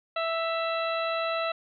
harmonic tone with a mistuned harmonic, 659 Hz, E5, 1 cent flat, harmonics 1 / 2 / 3 / 4 / 5 / 6, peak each -29 / -31 / -39 / -36 / -45 / -38 dBFS, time 0.16-1.52 s, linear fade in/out 5 ms, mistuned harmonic 4, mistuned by +22 cents, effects none

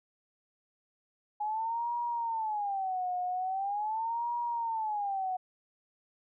sine tone with vibrato, 830 Hz, G#5, 1 cent flat, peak -30 dBFS, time 1.4-5.37 s, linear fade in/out 10 ms, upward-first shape sine, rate 0.42 Hz, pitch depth 240 cents each way, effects none

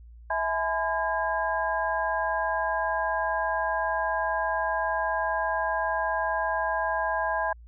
sine tone cluster, 651 / 845 / 1010 / 1623 Hz, E5 / G#5 / B5 / G#6, -22 / +30 / +39 / -40 cents, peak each -30 dBFS, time 0.3-7.53 s, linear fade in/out 5 ms, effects added 58 Hz sine -45 dBFS peak until 7.67 s

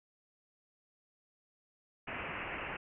white low-pass noise, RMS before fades -41 dBFS, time 2.07-2.77 s, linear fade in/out 10 ms, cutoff 2800 Hz, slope 96 dB/octave, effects none

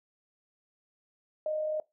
sine tone with amplitude modulation, 617 Hz, D#5, 15 cents flat, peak -27 dBFS, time 1.46-1.8 s, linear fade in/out 2 ms, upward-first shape sine, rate 42.6 Hz, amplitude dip 35%, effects noise-tail reverb RT60 0.2 s tail -21 dB re dry

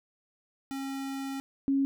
square / sine tone pair in turn, 271.6 / 274.1 Hz, C#4 / C#4, -35 / -19 cents, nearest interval unison, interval 16 cents, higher second, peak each -34 / -23 dBFS, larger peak second, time 0.71-1.4 / 1.68-1.85 s, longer first, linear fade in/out 0 ms, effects none

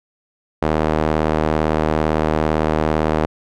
sawtooth tone with band-pass filter, 77.78 Hz, D#2, in tune, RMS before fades -18 dBFS, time 0.62-3.26 s, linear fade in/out 5 ms, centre 600 Hz, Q 0.75, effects none

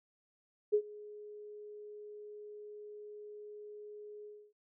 sine tone with ADSR envelope, 418.7 Hz, G#4, 14 cents sharp, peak -23 dBFS, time 0.72-4.53 s, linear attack 22 ms, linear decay 73 ms, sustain -23 dB, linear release 280 ms, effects none

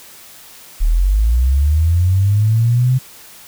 sine linear sweep, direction up, 35.79 to 130.81 Hz, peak -10 dBFS, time 0.8-2.99 s, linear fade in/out 20 ms, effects white hiss -40 dBFS RMS until 3.47 s

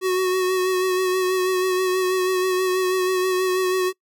square tone with vibrato, 370.6 Hz, F#4, 3 cents sharp, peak -19 dBFS, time 0.01-3.93 s, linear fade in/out 50 ms, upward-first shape sine, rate 6.2 Hz, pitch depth 26 cents each way, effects noise-tail reverb RT60 0.1 s tail -23 dB re dry

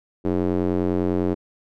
square tone with band-pass filter, 45 Hz, F#1, 47 cents flat, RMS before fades -22 dBFS, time 0.24-1.35 s, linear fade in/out 20 ms, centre 350 Hz, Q 2, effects none

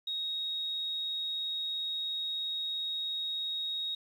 sine tone, 3763 Hz, A#7, 16 cents sharp, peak -32 dBFS, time 0.07-3.95 s, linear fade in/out 5 ms, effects 10-bit

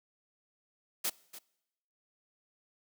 white noise with echo, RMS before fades -32 dBFS, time 1.04-1.1 s, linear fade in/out 10 ms, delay 290 ms, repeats 1, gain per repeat -15 dB, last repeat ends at 1.39 s, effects noise-tail reverb RT60 0.9 s tail -23 dB re dry + high-pass 200 Hz 12 dB/octave

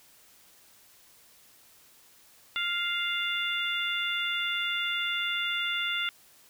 harmonic tone, 698.5 Hz, F5, in tune, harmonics 2 / 3 / 4 / 5, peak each -33 / -33 / -33 / -33 dBFS, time 2.56-6.09 s, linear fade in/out 0 ms, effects white hiss -58 dBFS RMS until 6.49 s

